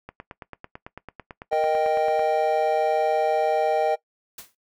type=click train; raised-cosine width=0.5 ms; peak=-22 dBFS; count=20; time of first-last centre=0.09-2.194 s; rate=9.03 Hz
type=chord; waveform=triangle; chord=Eb major; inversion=second; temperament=equal; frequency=466.2 / 622.3 / 784 Hz; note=Bb4 / Eb5 / G5; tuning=0 / 0 / 0 cents; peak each=-23 / -21 / -21 dBFS; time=1.51-3.96 s; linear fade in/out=20 ms
type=noise with exponential decay; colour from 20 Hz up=white; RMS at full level=-35 dBFS; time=4.38-4.55 s; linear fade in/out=5 ms; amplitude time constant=35 ms
effects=noise-tail reverb RT60 0.1 s tail -19 dB re dry